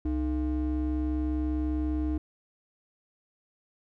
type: ring-modulated tone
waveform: triangle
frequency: 187.4 Hz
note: F#3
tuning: 22 cents sharp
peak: -21 dBFS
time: 0.05-2.18 s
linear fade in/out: 5 ms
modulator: 120 Hz
effects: none